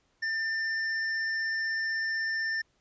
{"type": "tone with tanh clipping", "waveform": "sine", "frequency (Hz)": 1792, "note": "A6", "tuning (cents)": 31, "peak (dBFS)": -30, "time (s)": [0.22, 2.62], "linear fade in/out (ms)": 10, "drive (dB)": 14, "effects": ["pink hiss -71 dBFS RMS until 2.8 s", "resampled to 16000 Hz"]}